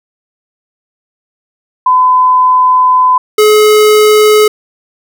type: tone pair in turn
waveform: sine / square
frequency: 1012 / 425.5 Hz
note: B5 / G#4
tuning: +42 / +42 cents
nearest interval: octave + minor third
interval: 1500 cents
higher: first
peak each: -4 dBFS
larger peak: neither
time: 1.86-3.18 / 3.38-4.48 s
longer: first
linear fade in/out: 5 ms
effects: none